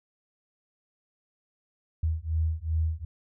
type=beating tone pair; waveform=sine; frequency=78.9 / 81.5 Hz; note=D#2 / E2; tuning=+25 / -19 cents; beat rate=2.6 Hz; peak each=-28 / -28 dBFS; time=2.03-3.05 s; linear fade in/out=5 ms; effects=none